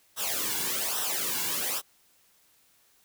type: noise with flanger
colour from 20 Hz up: white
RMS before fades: -30 dBFS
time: 0.16-1.82 s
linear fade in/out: 50 ms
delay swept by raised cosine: 0.43 to 1.63 ms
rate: 1.2 Hz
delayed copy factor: -0.75
effects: white hiss -64 dBFS RMS until 3.04 s